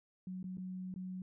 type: tone with dropouts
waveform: sine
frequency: 185 Hz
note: F#3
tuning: in tune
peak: -40 dBFS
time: 0.27-1.22 s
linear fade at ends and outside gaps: 2 ms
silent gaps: 0.429-0.441 / 0.572-0.581 / 0.941-0.96 s
effects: none